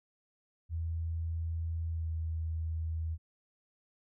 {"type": "tone with pitch glide", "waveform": "sine", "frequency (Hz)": [82.3, 80.84], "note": ["E2", "E2"], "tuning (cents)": [-2, -33], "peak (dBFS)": -32, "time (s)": [0.69, 3.18], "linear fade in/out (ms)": 50, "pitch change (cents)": -31, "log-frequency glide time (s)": [1.9, 2.09], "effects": []}